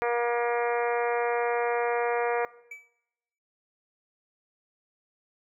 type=harmonic tone; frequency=238.1 Hz; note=A#3; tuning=37 cents sharp; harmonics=2 / 3 / 4 / 5 / 6 / 7 / 8 / 9 / 10; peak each=-27 / -31 / -33 / -35 / -37 / -38 / -39 / -40 / -41 dBFS; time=0.02-2.45 s; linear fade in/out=0 ms
type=tone with exponential decay; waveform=triangle; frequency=2300 Hz; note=D7; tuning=37 cents flat; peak=-34 dBFS; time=2.71-2.93 s; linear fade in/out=5 ms; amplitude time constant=46 ms
effects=noise-tail reverb RT60 0.9 s tail -21 dB re dry